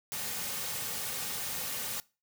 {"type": "noise with comb filter", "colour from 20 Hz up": "white", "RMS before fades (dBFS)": -36, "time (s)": [0.12, 2], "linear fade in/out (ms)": 0, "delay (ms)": 3, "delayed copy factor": -0.5, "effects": ["noise-tail reverb RT60 0.3 s tail -22 dB re dry"]}